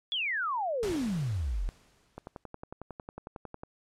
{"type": "exponential sweep", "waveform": "sine", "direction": "down", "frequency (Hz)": [3486, 36.71], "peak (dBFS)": -28, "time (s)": [0.12, 1.69], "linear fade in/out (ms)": 0}
{"type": "noise with exponential decay", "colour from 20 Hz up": "pink", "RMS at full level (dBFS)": -37, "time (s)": [0.83, 2.44], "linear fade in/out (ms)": 0, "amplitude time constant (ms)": 350}
{"type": "click train", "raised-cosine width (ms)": 1, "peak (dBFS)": -26, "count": 17, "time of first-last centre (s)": [2.18, 3.635], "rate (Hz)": 11}
{"effects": ["low-pass 9000 Hz 12 dB/octave", "MP3 96 kbps"]}